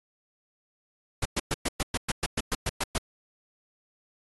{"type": "noise bursts", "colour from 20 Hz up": "pink", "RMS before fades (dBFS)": -27, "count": 13, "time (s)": [1.22, 2.982], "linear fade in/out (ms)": 5, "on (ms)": 34, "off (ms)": 110, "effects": ["AAC 32 kbps"]}